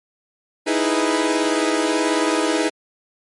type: chord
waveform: sawtooth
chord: E major seventh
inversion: third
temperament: equal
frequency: 311.1 / 329.6 / 415.3 / 493.9 Hz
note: D#4 / E4 / G#4 / B4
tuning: 0 / 0 / 0 / 0 cents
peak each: -17 / -19 / -20 / -21 dBFS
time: 0.66-2.7 s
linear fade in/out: 20 ms
effects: MP3 48 kbps